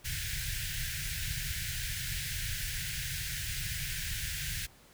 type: band-stop noise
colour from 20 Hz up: pink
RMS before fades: -36 dBFS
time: 0.04-4.67 s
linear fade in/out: 20 ms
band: 160 to 1500 Hz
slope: 96 dB/octave
effects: pink hiss -59 dBFS RMS until 4.93 s